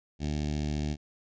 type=tone with notch filter; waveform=15% pulse; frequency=74.7 Hz; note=D2; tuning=30 cents sharp; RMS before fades=-31 dBFS; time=0.19-0.97 s; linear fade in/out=50 ms; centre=1200 Hz; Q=0.56; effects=resampled to 16000 Hz